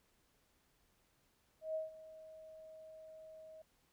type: tone with ADSR envelope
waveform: sine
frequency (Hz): 633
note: D#5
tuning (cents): +30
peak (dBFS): -35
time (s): 1.61-3.62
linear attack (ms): 140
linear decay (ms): 150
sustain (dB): -17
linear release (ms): 4
effects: pink hiss -75 dBFS RMS until 3.92 s